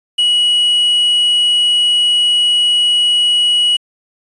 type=tone with quantisation; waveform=triangle; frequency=2925 Hz; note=F#7; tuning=21 cents flat; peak=-8 dBFS; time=0.18-3.77 s; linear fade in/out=10 ms; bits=6; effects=resampled to 24000 Hz